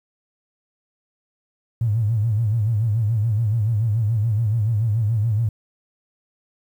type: tone with vibrato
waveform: triangle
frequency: 110 Hz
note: A2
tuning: in tune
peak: -13 dBFS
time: 1.81-5.49 s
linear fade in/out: 5 ms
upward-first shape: sine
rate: 7 Hz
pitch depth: 130 cents each way
effects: tanh soft clip ceiling -15 dBFS + 9-bit